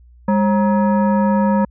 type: tone with frequency modulation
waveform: sine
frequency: 203.1 Hz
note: G#3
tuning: 38 cents flat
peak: -12 dBFS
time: 0.28-1.65 s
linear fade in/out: 5 ms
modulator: 741 Hz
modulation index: 0.84
effects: added 60 Hz sine -43 dBFS peak until 1.7 s